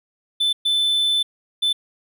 triangle tone bursts at uneven times, 3520 Hz, A7, in tune, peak -15 dBFS, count 3, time 0.4-0.53 / 0.65-1.23 / 1.62-1.73 s, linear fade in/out 10 ms, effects none

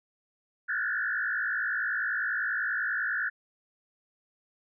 sine tone with frequency modulation, 1600 Hz, G6, 35 cents sharp, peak -27 dBFS, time 0.68-3.3 s, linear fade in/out 20 ms, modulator 55.1 Hz, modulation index 3.3, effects none

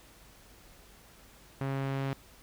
sawtooth tone with low-pass filter sweep, 136.1 Hz, C#3, 31 cents flat, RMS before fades -33 dBFS, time 1.61-2.13 s, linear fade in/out 0 ms, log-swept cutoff 2000 to 3200 Hz, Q 0.82, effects added 50 Hz sine -62 dBFS peak until 2.42 s + pink hiss -57 dBFS RMS until 2.42 s

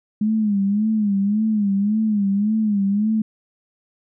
sine tone with vibrato, 207.8 Hz, G#3, 1 cent sharp, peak -16 dBFS, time 0.21-3.22 s, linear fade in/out 5 ms, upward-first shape sine, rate 1.8 Hz, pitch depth 100 cents each way, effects none

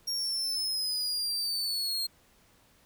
40% pulse linear sweep, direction down, 5588 to 4202 Hz, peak -28 dBFS, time 0.07-2.07 s, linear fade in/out 10 ms, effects pink hiss -63 dBFS RMS until 2.85 s

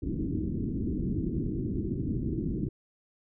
white low-pass noise, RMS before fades -31 dBFS, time 0.02-2.69 s, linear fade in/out 5 ms, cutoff 340 Hz, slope 48 dB/octave, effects none

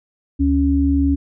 sine tone pair together, 73.42 / 277.6 Hz, D2 / C#4, 0 / +3 cents, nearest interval octave + major seventh, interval 2303 cents, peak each -17 / -15 dBFS, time 0.39-1.16 s, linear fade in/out 20 ms, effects none

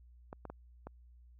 clicks, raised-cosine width 1 ms, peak -30 dBFS, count 4, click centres 0.329 / 0.453 / 0.5 / 0.87 s, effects added 60 Hz sine -56 dBFS peak until 1.39 s

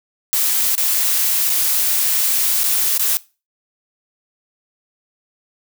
blue noise with dropouts, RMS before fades -17 dBFS, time 0.33-3.17 s, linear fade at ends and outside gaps 0 ms, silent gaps 0.752-0.779 / 1.496-1.5 / 2.634-2.64 / 2.977-2.995 s, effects noise-tail reverb RT60 0.3 s tail -20 dB re dry

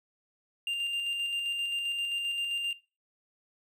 triangle tone with tremolo, 2794 Hz, F7, in tune, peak -27 dBFS, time 0.67-2.73 s, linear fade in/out 2 ms, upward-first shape square, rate 7.6 Hz, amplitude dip 30%, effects noise-tail reverb RT60 0.3 s tail -18 dB re dry

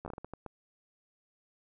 slowing click train, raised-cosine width 1 ms, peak -27 dBFS, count 9, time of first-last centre 0.05-0.463 s, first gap 12 ms, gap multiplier 1.4, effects none

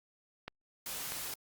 clicks, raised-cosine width 0.3 ms, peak -24 dBFS, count 2, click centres 0.48 / 1.121 s
white noise, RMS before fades -40 dBFS, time 0.86-1.34 s, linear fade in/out 2 ms
effects Opus 48 kbps

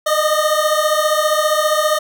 25% pulse beating tone pair, 606 / 621 Hz, D#5 / D#5, -46 / -3 cents, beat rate 15 Hz, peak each -13 dBFS, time 0.06-1.99 s, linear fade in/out 10 ms, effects none

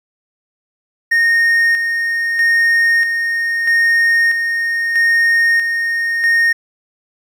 triangle tone with tremolo, 1848 Hz, A#6, 16 cents flat, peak -8 dBFS, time 1.11-6.53 s, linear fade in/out 10 ms, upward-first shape square, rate 0.78 Hz, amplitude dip 45%, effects 8-bit

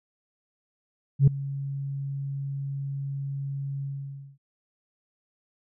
sine tone with ADSR envelope, 138.59 Hz, C#3, in tune, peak -9 dBFS, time 1.19-4.38 s, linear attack 84 ms, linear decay 4 ms, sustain -20 dB, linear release 550 ms, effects tanh soft clip ceiling -10 dBFS

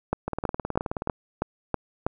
two click trains, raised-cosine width 1 ms, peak -9 / -14 dBFS, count 7 / 16, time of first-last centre 0.13-2.065 / 0.28-1.074 s, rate 3.1 / 18.9 Hz, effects none

